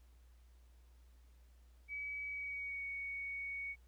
sine tone with pitch glide, 2280 to 2232 Hz, C#7 to C#7, +48 to +11 cents, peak -40 dBFS, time 1.88-3.76 s, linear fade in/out 50 ms, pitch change -37 cents, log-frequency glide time 2.25-2.85 s, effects added 60 Hz sine -60 dBFS peak until 3.87 s + pink hiss -75 dBFS RMS until 3.87 s

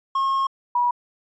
triangle / sine tone pair in turn, 1081 / 969.8 Hz, C#6 / B5, -44 / -32 cents, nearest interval major second, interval 188 cents, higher first, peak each -17 dBFS, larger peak neither, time 0.15-0.47 / 0.75-0.91 s, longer first, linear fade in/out 5 ms, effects resampled to 16000 Hz

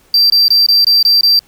triangle tone bursts, 4699 Hz, D8, in tune, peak -5 dBFS, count 7, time 0.14-1.392 s, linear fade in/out 2 ms, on 160 ms, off 22 ms, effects pink hiss -50 dBFS RMS until 1.47 s

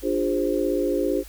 sine chord, D half-diminished seventh, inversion none, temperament equal with one note detuned, 293.7 / 349.2 / 406.5 / 523.3 Hz, D4 / F4 / Ab4 / C5, 0 / 0 / -37 / 0 cents, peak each -26 dBFS, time 0.02-1.24 s, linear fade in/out 50 ms, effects added 50 Hz sine -41 dBFS peak until 1.28 s + white hiss -47 dBFS RMS until 1.28 s

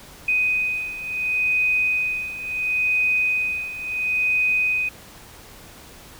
sine beating tone pair, 2500 / 2500.72 Hz, D#7 / D#7, +8 / +8 cents, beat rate 0.72 Hz, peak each -25 / -21 dBFS, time 0.28-4.89 s, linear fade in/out 5 ms, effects pink hiss -44 dBFS RMS until 6.19 s

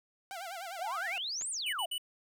sawtooth tone with vibrato, 730 Hz, F#5, 24 cents flat, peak -36 dBFS, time 0.31-1.18 s, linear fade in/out 0 ms, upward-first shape sine, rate 9.9 Hz, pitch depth 160 cents each way
sine exponential two-way sweep, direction up then down, 638 to 9430 to 638 Hz, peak -34 dBFS, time 0.79-1.86 s, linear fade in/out 5 ms, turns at 1.5 s
clicks, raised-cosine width 0.2 ms, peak -30 dBFS, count 2, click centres 1.411 / 1.42 s
square tone bursts, 2960 Hz, F#7, in tune, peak -34 dBFS, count 3, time 1.66-1.981 s, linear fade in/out 5 ms, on 69 ms, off 57 ms
effects 11-bit

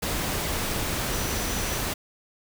sine tone in noise, 5920 Hz, F#8, in tune, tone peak -38 dBFS, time 1.12-1.78 s, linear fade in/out 10 ms, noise pink, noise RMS -28 dBFS, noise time 0.02-1.94 s, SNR -13 dB, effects none

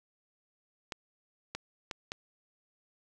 clicks, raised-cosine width 0.2 ms, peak -19 dBFS, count 4, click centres 0.922 / 1.55 / 1.912 / 2.119 s, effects none

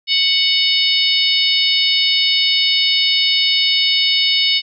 harmonic tone, 740 Hz, F#5, in tune, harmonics 3 / 4 / 5 / 6 / 7, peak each -21 / -17 / -17 / -20 / -22 dBFS, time 0.07-4.62 s, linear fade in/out 50 ms, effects none

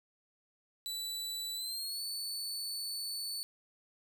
sawtooth tone with pitch glide, 3964 to 4475 Hz, B7 to C#8, +6 to +16 cents, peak -34 dBFS, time 0.86-3.43 s, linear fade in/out 0 ms, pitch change +210 cents, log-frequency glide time 1.55-2.02 s, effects none

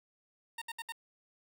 15% pulse tone bursts, 919 Hz, A#5, 25 cents flat, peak -32 dBFS, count 4, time 0.58-0.923 s, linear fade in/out 5 ms, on 37 ms, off 65 ms, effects 10-bit

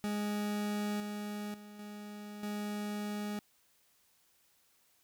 40% pulse tone with level steps, 207.7 Hz, G#3, in tune, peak -32 / -37 / -48 / -43 / -35 dBFS, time 0.04-3.39 s, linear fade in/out 0 ms, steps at 1 / 1.54 / 1.79 / 2.43 s, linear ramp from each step 2 ms, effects white hiss -70 dBFS RMS until 5.03 s

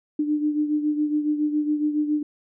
sine beating tone pair, 298.7 / 305.9 Hz, D4 / D#4, +29 / -29 cents, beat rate 7.2 Hz, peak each -21 / -28 dBFS, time 0.19-2.23 s, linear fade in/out 5 ms, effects none

